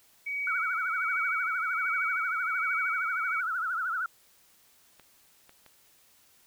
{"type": "tone with tremolo", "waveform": "sine", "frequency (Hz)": 2263, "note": "C#7", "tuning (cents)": 35, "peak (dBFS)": -29, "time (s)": [0.26, 3.41], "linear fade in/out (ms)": 10, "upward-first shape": "sine", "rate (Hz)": 1.3, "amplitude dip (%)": 50}
{"type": "tone with vibrato", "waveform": "sine", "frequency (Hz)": 1396.9, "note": "F6", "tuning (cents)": 0, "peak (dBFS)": -28, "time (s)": [0.47, 4.06], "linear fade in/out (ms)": 2, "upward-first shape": "triangle", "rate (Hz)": 13, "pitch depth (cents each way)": 170}
{"type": "clicks", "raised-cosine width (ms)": 0.3, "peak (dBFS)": -36, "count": 3, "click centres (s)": [4.997, 5.494, 5.663]}
{"effects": ["white hiss -62 dBFS RMS until 6.46 s"]}